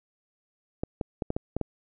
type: clicks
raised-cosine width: 2 ms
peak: -15 dBFS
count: 7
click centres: 0.835 / 1.012 / 1.222 / 1.304 / 1.365 / 1.566 / 1.613 s
effects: none